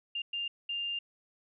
sine tone bursts at uneven times, 2800 Hz, F7, 4 cents sharp, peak -32 dBFS, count 3, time 0.15-0.22 / 0.33-0.48 / 0.69-0.99 s, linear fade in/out 5 ms, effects none

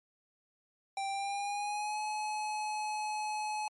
square tone with pitch glide, 785 to 851.1 Hz, G5 to G#5, +2 to +42 cents, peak -34 dBFS, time 0.97-3.68 s, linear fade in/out 2 ms, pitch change +140 cents, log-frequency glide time 1.09-2 s, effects MP3 48 kbps

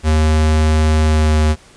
square tone with pitch glide, 77.78 to 76.98 Hz, D#2 to D#2, 0 to -18 cents, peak -11 dBFS, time 0.03-1.56 s, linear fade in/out 50 ms, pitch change -18 cents, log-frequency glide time 1.03-1.39 s, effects pink hiss -45 dBFS RMS until 1.76 s + resampled to 22050 Hz

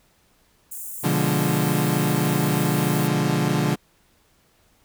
white high-pass noise, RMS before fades -34 dBFS, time 0.71-3.08 s, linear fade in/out 10 ms, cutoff 7100 Hz, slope 48 dB/octave
30% pulse chord, B diminished seventh, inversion none, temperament equal, 123.47 / 146.83 / 174.61 / 207.7 Hz, B2 / D3 / F3 / Ab3, 0 / 0 / 0 / 0 cents, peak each -25 / -20 / -22 / -24 dBFS, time 1.03-3.76 s, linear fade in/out 20 ms
effects pink hiss -61 dBFS RMS until 4.84 s

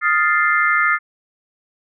sine chord, F dominant seventh, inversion third, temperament equal, 1244.5 / 1396.9 / 1760 / 2093 Hz, Eb6 / F6 / A6 / C7, 0 / 0 / 0 / 0 cents, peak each -19 dBFS, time 0.01-0.99 s, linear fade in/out 50 ms, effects none

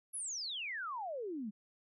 sine exponential sweep, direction down, 11420 to 196 Hz, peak -38 dBFS, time 0.13-1.51 s, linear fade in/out 20 ms, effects none

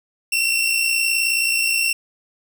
sawtooth tone pair together, 2668 / 2727 Hz, E7 / F7, +20 / -42 cents, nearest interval unison, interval 38 cents, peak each -20 / -15 dBFS, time 0.32-1.93 s, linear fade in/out 5 ms, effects 8-bit

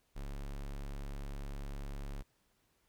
square tone, 35 Hz, C#1, 18 cents sharp, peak -40 dBFS, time 0.15-2.23 s, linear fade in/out 20 ms, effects pink hiss -75 dBFS RMS until 2.88 s

